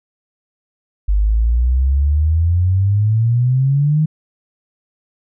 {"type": "exponential sweep", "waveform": "sine", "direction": "up", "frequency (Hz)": [49, 157.7], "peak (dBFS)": -11, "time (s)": [1.08, 4.06], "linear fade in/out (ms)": 10, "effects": []}